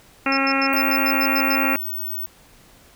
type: harmonic tone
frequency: 271.7 Hz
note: C#4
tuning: 35 cents flat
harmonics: 1 / 2 / 3 / 4 / 5 / 6 / 7 / 8 / 9 / 10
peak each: -23 / -28 / -28 / -30 / -24 / -33 / -28 / -29 / -26 / -28 dBFS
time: 0.26-1.76 s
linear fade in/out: 2 ms
type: tone bursts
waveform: sine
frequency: 5274 Hz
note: E8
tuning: in tune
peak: -24 dBFS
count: 9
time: 0.32-1.555 s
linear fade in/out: 2 ms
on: 51 ms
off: 97 ms
type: tone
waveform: sine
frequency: 15804 Hz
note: B9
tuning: in tune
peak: -25 dBFS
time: 0.73-2.26 s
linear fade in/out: 0 ms
effects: pink hiss -51 dBFS RMS until 2.95 s